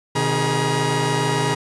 sawtooth tone cluster, 127.1 / 154.2 / 415.4 / 956 Hz, C3 / D#3 / G#4 / A#5, -50 / -15 / 0 / +43 cents, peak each -20 dBFS, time 0.15-1.55 s, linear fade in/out 10 ms, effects resampled to 24000 Hz

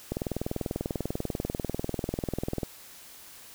click train, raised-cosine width 2 ms, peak -16 dBFS, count 52, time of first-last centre 0.12-2.632 s, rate 20.3 Hz, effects white hiss -49 dBFS RMS until 3.54 s

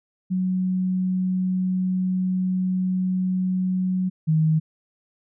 sine tone pair in turn, 185 / 157.6 Hz, F#3 / D#3, 0 / +23 cents, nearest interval minor third, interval 277 cents, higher first, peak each -20 / -16 dBFS, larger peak second, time 0.3-4.1 / 4.27-4.6 s, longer first, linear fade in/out 20 ms, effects none

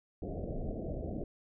pink low-pass noise, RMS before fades -38 dBFS, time 0.22-1.24 s, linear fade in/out 2 ms, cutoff 700 Hz, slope 96 dB/octave, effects none

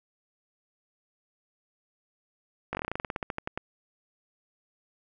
slowing click train, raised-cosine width 0.5 ms, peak -16 dBFS, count 18, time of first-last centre 2.73-3.576 s, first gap 19 ms, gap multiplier 1.11, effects none

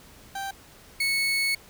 30% pulse tone pair in turn, 784 / 2205 Hz, G5 / C#7, 0 / -10 cents, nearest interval octave + tritone, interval 1790 cents, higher second, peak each -28 / -20 dBFS, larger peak second, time 0.35-0.51 / 1-1.55 s, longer second, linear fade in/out 5 ms, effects pink hiss -51 dBFS RMS until 1.69 s

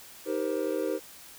triangle chord, C minor seventh, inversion first, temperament just, 314 / 392.4 / 470.9 / 523.3 Hz, Eb4 / G4 / Bb4 / C5, +16 / +2 / +18 / 0 cents, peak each -31 dBFS, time 0.25-1 s, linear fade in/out 50 ms, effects white hiss -49 dBFS RMS until 1.38 s

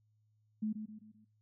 sine tone with echo, 215.1 Hz, A3, 39 cents flat, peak -32 dBFS, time 0.62-0.73 s, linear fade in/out 10 ms, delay 130 ms, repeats 4, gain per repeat -7 dB, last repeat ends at 1.25 s, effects noise-tail reverb RT60 0.2 s tail -20 dB re dry + added 107 Hz sine -70 dBFS peak until 1.41 s

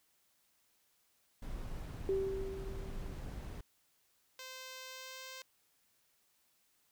brown noise, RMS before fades -43 dBFS, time 1.42-3.61 s, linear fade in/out 5 ms
sine tone with exponential decay, 386.8 Hz, G4, 23 cents flat, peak -29 dBFS, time 2.09-3.47 s, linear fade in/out 0 ms, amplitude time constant 300 ms
5% pulse tone with pitch glide, 518 to 521.9 Hz, C5 to C5, -17 to -4 cents, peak -35 dBFS, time 4.39-5.42 s, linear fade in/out 2 ms, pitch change +13 cents, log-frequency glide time 4.87-5.24 s
effects white hiss -74 dBFS RMS until 6.91 s

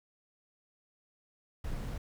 brown noise, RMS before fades -37 dBFS, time 1.64-1.98 s, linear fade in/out 5 ms, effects none

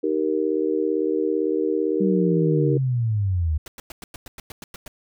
sine chord, Eb major, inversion none, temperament just, 311.1 / 388.9 / 466.7 Hz, Eb4 / G4 / Bb4, 0 / -14 / +2 cents, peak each -24 dBFS, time 0.03-2.78 s, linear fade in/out 10 ms
sine linear sweep, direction down, 196 to 73.42 Hz, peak -19 dBFS, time 2-3.58 s, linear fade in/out 10 ms
pink noise bursts, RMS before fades -38 dBFS, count 11, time 3.66-4.88 s, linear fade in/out 2 ms, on 20 ms, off 100 ms
effects none

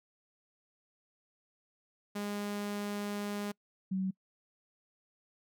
sawtooth / sine tone pair in turn, 205 / 189.41 Hz, G#3 / F#3, -22 / +41 cents, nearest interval minor second, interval 137 cents, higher first, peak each -31 / -30 dBFS, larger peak second, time 2.15-3.52 / 3.91-4.11 s, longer first, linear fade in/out 10 ms, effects noise-tail reverb RT60 0.1 s tail -26 dB re dry

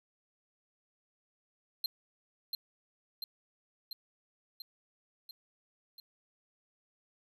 square tone with echo, 4156 Hz, C8, 12 cents flat, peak -31 dBFS, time 1.84-1.86 s, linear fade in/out 2 ms, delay 690 ms, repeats 6, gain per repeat -3 dB, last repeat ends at 6 s, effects 12-bit

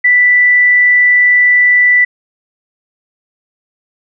sine tone, 1975.5 Hz, B6, in tune, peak -5 dBFS, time 0.04-2.05 s, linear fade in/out 10 ms, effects none

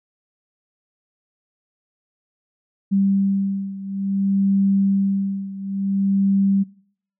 sine beating tone pair, 196 / 196.57 Hz, G3 / G3, 0 / +5 cents, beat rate 0.57 Hz, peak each -19 / -22 dBFS, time 2.91-6.64 s, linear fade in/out 20 ms, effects noise-tail reverb RT60 0.6 s tail -23 dB re dry

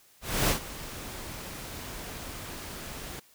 pink noise with ADSR envelope, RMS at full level -24 dBFS, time 0.21-3.2 s, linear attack 270 ms, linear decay 110 ms, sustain -16 dB, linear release 10 ms, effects white hiss -60 dBFS RMS until 3.34 s

